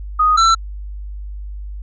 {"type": "tone pair in turn", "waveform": ["sine", "square"], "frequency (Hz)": [1244.5, 1338.8], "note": ["D#6", "E6"], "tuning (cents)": [0, 26], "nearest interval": "minor second", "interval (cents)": 126, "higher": "second", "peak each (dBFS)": -10, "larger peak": "neither", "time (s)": [[0.19, 0.37], [0.37, 0.55]], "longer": "neither", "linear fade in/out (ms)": 10, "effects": ["added 50 Hz sine -26 dBFS peak until 1.82 s", "resampled to 16000 Hz"]}